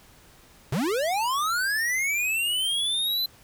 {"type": "linear sweep", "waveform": "square", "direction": "up", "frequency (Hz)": [110.8, 4077], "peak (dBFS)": -24, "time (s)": [0.72, 3.26], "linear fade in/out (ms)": 5, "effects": ["pink hiss -54 dBFS RMS until 3.43 s"]}